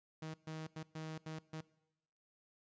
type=tone bursts at uneven times; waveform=sawtooth; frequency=157.9 Hz; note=D#3; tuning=26 cents sharp; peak=-39 dBFS; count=6; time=0.22-0.34 / 0.47-0.67 / 0.76-0.83 / 0.95-1.18 / 1.26-1.39 / 1.53-1.61 s; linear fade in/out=5 ms; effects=noise-tail reverb RT60 0.9 s tail -21 dB re dry + resampled to 16000 Hz